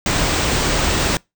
pink band-stop noise, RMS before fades -18 dBFS, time 0.06-1.17 s, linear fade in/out 2 ms, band 8900 to 16000 Hz, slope 96 dB/octave, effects noise-tail reverb RT60 0.2 s tail -25 dB re dry

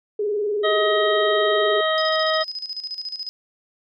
sine tone with vibrato, 415.3 Hz, G#4, in tune, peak -20 dBFS, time 0.19-1.81 s, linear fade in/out 5 ms, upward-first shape square, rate 20 Hz, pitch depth 53 cents each way
harmonic tone, 632 Hz, D#5, 27 cents sharp, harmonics 1 / 2 / 3 / 5 / 6, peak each -21 / -24 / -26 / -28 / -29 dBFS, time 0.63-2.44 s, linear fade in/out 20 ms
sine tone with tremolo, 5040 Hz, D#8, 21 cents sharp, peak -26 dBFS, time 1.98-3.29 s, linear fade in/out 0 ms, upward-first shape square, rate 14 Hz, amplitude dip 70%
effects none

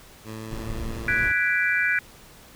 15% pulse tone with pitch glide, 110 to 114.41 Hz, A2 to A#2, 0 to -32 cents, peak -28 dBFS, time 0.24-1.31 s, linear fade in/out 50 ms, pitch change +68 cents, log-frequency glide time 0.34-1.17 s
brown noise, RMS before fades -33 dBFS, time 0.51-1.32 s, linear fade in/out 2 ms
sine chord, G# half-diminished seventh, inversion third, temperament equal, 1480 / 1661.2 / 1975.5 / 2349 Hz, F#6 / G#6 / B6 / D7, 0 / 0 / 0 / 0 cents, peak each -24 / -25 / -27 / -26 dBFS, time 1.08-1.99 s, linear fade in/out 2 ms
effects pink hiss -49 dBFS RMS until 2.55 s

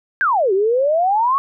sine exponential two-way sweep, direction down then up, 1661.2 to 370 to 1132 Hz, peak -13 dBFS, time 0.21-1.38 s, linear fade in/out 0 ms, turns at 0.53 s, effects none

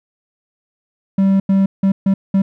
triangle tone bursts at uneven times, 194.2 Hz, G3, 16 cents flat, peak -8 dBFS, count 5, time 1.18-1.4 / 1.49-1.66 / 1.83-1.92 / 2.06-2.14 / 2.34-2.42 s, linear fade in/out 5 ms, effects none

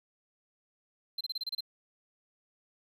triangle tone bursts, 4112 Hz, C8, 31 cents flat, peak -31 dBFS, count 8, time 1.18-1.607 s, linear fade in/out 5 ms, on 28 ms, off 29 ms, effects none

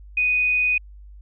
sine tone, 2487 Hz, D#7, 1 cent flat, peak -17 dBFS, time 0.17-0.78 s, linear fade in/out 5 ms, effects added 50 Hz sine -40 dBFS peak until 1.21 s

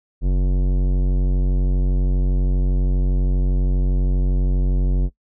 sine tone with tanh clipping, 46.25 Hz, F#1, in tune, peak -17 dBFS, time 0.21-5.1 s, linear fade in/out 50 ms, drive 16 dB, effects noise-tail reverb RT60 0.1 s tail -20 dB re dry

